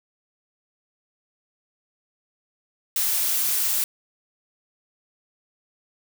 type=noise; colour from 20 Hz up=blue; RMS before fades=-23 dBFS; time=2.96-3.84 s; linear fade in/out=2 ms; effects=none